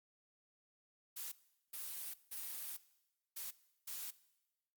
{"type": "noise bursts at uneven times", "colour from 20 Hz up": "blue", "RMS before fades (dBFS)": -45, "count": 5, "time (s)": [[1.16, 1.32], [1.73, 2.14], [2.31, 2.77], [3.36, 3.51], [3.87, 4.11]], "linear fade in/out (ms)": 10, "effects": ["noise-tail reverb RT60 1.0 s tail -19 dB re dry", "Opus 48 kbps"]}